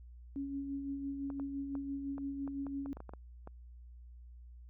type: tone with tremolo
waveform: sine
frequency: 277.2 Hz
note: C#4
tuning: in tune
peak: -35 dBFS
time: 0.36-2.93 s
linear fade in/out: 0 ms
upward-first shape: sine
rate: 5.9 Hz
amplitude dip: 40%
type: clicks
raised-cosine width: 1 ms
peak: -33 dBFS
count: 12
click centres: 1.302 / 1.398 / 1.753 / 2.181 / 2.477 / 2.667 / 2.86 / 2.97 / 3.004 / 3.093 / 3.136 / 3.474 s
effects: added 60 Hz sine -50 dBFS peak until 4.69 s